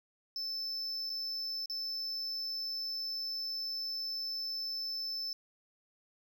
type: tone with dropouts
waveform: triangle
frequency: 5274 Hz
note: E8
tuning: in tune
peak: -34 dBFS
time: 0.36-5.33 s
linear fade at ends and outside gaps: 1 ms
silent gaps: 1.095-1.1 / 1.658-1.698 s
effects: none